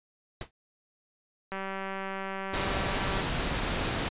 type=noise with exponential decay; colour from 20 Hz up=pink; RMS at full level=-33 dBFS; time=0.41-0.51 s; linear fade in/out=2 ms; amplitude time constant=20 ms
type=click train; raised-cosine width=0.5 ms; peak=-21 dBFS; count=327; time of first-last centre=1.52-3.209 s; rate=193 Hz
type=noise; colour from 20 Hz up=pink; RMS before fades=-30 dBFS; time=2.53-4.09 s; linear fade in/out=10 ms
effects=resampled to 8000 Hz